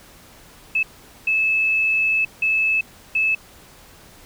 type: tone bursts at uneven times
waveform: sine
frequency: 2608 Hz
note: E7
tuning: 19 cents flat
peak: -16 dBFS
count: 4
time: 0.75-0.83 / 1.27-2.25 / 2.42-2.81 / 3.15-3.35 s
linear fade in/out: 5 ms
effects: pink hiss -47 dBFS RMS until 4.25 s